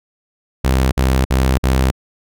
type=tone bursts; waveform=sawtooth; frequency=65.3 Hz; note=C2; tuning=3 cents flat; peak=-8 dBFS; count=4; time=0.64-1.913 s; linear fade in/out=10 ms; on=280 ms; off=51 ms; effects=none